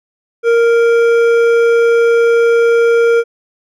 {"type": "tone with hard clipping", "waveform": "sine", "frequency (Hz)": 465.6, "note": "A#4", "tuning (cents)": -2, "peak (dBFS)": -9, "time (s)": [0.43, 3.24], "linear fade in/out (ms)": 50, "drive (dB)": 9, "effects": []}